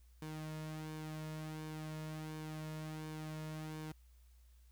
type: tone with flanger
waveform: sawtooth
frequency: 155.56 Hz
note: D#3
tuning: in tune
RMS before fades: -45 dBFS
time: 0.22-3.92 s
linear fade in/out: 2 ms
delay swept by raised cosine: 1.5 to 2.6 ms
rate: 1.4 Hz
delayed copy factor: -0.5
effects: added 60 Hz sine -60 dBFS peak until 4.71 s + white hiss -75 dBFS RMS until 4.71 s